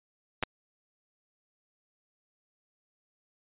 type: clicks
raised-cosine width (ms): 0.3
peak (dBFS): -13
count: 2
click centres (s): 0.427 / 0.435
effects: resampled to 8000 Hz